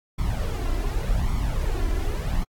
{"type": "noise with flanger", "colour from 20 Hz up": "brown", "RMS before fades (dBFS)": -24, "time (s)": [0.18, 2.44], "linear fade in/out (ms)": 10, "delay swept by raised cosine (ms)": [0.89, 2.99], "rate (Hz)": 0.87, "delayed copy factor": 0.7, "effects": ["AAC 64 kbps"]}